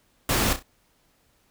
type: noise with echo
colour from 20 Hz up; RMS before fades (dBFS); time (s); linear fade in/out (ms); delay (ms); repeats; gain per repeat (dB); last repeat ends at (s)
pink; -23; 0.29-0.53; 2; 32; 3; -9; 0.626
effects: pink hiss -65 dBFS RMS until 1.5 s